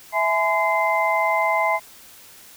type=tone cluster; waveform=sine; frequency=656 / 844 / 1019 / 2078 Hz; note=E5 / G#5 / C6 / C7; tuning=-9 / +28 / -46 / -12 cents; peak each=-23 dBFS; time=0.12-1.8 s; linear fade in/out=50 ms; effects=white hiss -46 dBFS RMS until 2.56 s